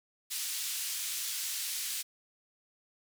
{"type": "band-pass noise", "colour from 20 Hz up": "white", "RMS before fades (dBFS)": -36, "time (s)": [0.3, 2.03], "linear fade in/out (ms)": 20, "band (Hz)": [2600, 12000], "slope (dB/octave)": 12, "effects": []}